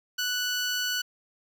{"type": "tone", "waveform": "15% pulse", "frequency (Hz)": 1482, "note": "F#6", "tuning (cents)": 2, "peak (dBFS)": -20, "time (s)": [0.18, 1.02], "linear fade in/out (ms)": 10, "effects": []}